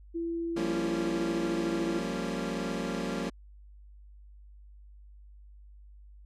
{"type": "tone", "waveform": "sine", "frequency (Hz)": 335.7, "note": "E4", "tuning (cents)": 32, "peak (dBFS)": -30, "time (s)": [0.14, 2], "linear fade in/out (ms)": 20}
{"type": "chord", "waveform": "25% pulse", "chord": "G half-diminished seventh", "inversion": "third", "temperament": "equal with one note detuned", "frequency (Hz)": [174.61, 196, 230.3, 277.2], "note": ["F3", "G3", "Bb3", "Db4"], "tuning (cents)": [0, 0, -21, 0], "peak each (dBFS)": [-33, -34, -32, -34], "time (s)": [0.56, 3.3], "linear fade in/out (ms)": 10}
{"effects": ["added 50 Hz sine -49 dBFS peak until 6.25 s", "low-pass 8000 Hz 12 dB/octave"]}